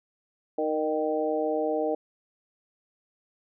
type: harmonic tone with a mistuned harmonic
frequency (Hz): 155.56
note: D#3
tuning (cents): 0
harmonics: 2 / 3 / 4 / 5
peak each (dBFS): -31 / -28 / -29 / -33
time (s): 0.58-1.95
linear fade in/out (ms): 5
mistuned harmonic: 4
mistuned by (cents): -23
effects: none